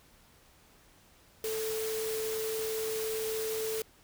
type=tone in noise; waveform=sine; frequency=440 Hz; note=A4; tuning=in tune; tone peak=-32 dBFS; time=1.44-3.82 s; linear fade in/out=2 ms; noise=white; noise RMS=-39 dBFS; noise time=1.44-3.82 s; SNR=+4 dB; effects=pink hiss -61 dBFS RMS until 4.03 s